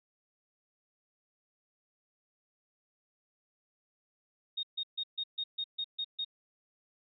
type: tone bursts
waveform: sine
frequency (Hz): 3714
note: A#7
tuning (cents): -7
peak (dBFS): -32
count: 9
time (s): 4.57-6.248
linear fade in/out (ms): 10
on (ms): 62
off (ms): 140
effects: none